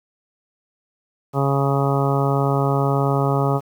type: harmonic tone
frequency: 138.59 Hz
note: C#3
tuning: in tune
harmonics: 1 / 2 / 3 / 4 / 5 / 6 / 7 / 8 / 9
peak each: -19 / -26 / -24 / -27 / -27 / -28 / -31 / -31 / -28 dBFS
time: 1.33-3.61 s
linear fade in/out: 50 ms
effects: 8-bit